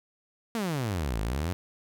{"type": "exponential two-way sweep", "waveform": "sawtooth", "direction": "down then up", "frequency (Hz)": [238.5, 50.7, 95.1], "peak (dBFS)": -24, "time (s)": [0.55, 1.53], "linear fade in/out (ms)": 0, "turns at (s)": 1.2, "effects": []}